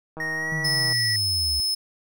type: click train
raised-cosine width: 1 ms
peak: -23 dBFS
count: 121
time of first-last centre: 0.17-0.925 s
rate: 159 Hz
type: tone with pitch glide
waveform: triangle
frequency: 1864.7 to 1938.3 Hz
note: A#6 to B6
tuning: 0 to -33 cents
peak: -24 dBFS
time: 0.2-1.16 s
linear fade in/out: 2 ms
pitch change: +67 cents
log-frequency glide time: 0.35-0.54 s
type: linear sweep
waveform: sine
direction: down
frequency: 157.7 to 67.1 Hz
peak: -29 dBFS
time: 0.52-1.6 s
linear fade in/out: 0 ms
type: tone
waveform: 40% pulse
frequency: 5200 Hz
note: E8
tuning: 24 cents flat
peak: -21 dBFS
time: 0.64-1.75 s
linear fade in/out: 10 ms
effects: none